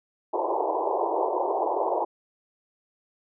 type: band-pass noise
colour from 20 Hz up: white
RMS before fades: -26 dBFS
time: 0.33-2.05 s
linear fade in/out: 10 ms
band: 330 to 1000 Hz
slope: 96 dB/octave
effects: none